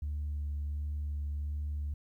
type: tone with vibrato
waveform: sine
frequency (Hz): 73.42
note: D2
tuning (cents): 0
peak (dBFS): -31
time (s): 0.02-1.94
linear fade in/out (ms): 5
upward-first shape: sine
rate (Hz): 1.4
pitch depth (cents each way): 14
effects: tanh soft clip ceiling -30 dBFS + 12-bit